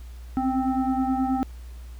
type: tone with frequency modulation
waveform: sine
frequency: 258.3 Hz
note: C4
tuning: 22 cents flat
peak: -21 dBFS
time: 0.37-1.43 s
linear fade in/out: 0 ms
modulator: 526 Hz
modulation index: 1.1
effects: added 60 Hz sine -37 dBFS peak until 1.99 s + pink hiss -55 dBFS RMS until 1.99 s